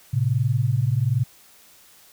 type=tone pair together; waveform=sine; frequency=111.76 / 132.9 Hz; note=A2 / C3; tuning=+27 / +27 cents; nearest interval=minor third; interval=300 cents; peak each=-21 / -21 dBFS; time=0.13-1.24 s; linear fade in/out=10 ms; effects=white hiss -52 dBFS RMS until 2.12 s